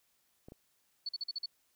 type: clicks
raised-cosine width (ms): 2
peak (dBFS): -36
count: 2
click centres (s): 0.485 / 0.521
type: tone bursts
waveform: sine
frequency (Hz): 4435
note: C#8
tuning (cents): 0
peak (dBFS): -34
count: 6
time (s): 1.06-1.46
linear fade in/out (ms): 5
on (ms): 30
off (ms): 44
effects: white hiss -74 dBFS RMS until 1.75 s